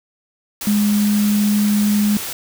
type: tone in noise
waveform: sine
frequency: 207.7 Hz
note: G#3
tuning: in tune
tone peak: -13 dBFS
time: 0.67-2.17 s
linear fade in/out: 2 ms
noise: white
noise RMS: -27 dBFS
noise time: 0.61-2.33 s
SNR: +11 dB
effects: none